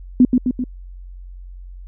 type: tone with echo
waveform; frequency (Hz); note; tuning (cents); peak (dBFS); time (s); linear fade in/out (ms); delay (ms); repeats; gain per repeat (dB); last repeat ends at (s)
sine; 250.3; B3; +23; -6; 0.2-0.25; 2; 130; 3; -4; 0.64
effects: added 45 Hz sine -33 dBFS peak until 1.87 s